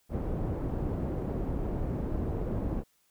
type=low-pass noise; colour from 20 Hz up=pink; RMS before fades=-32 dBFS; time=0.09-2.84 s; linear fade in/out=50 ms; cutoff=470 Hz; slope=12 dB/octave; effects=white hiss -70 dBFS RMS until 3.1 s